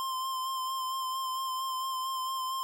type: tone with vibrato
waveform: square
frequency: 1046.5 Hz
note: C6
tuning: in tune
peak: -32 dBFS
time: 0-2.63 s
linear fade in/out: 0 ms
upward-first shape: sine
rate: 4.4 Hz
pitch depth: 24 cents each way
effects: none